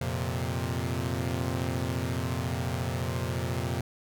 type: chord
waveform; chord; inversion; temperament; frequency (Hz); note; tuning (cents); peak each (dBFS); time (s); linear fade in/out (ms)
sawtooth; F suspended fourth; none; equal; 87.31 / 116.54 / 130.81; F2 / Bb2 / C3; 0 / 0 / 0; -29; 0.01-3.81; 5
effects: none